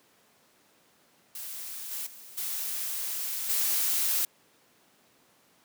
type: noise with level steps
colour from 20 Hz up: blue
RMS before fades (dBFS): -39 / -35 / -48 / -33 / -27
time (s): 1.35-4.25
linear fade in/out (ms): 2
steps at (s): 1.91 / 2.06 / 2.37 / 3.49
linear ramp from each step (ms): 10
effects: pink hiss -63 dBFS RMS until 5.64 s + high-pass 200 Hz 12 dB/octave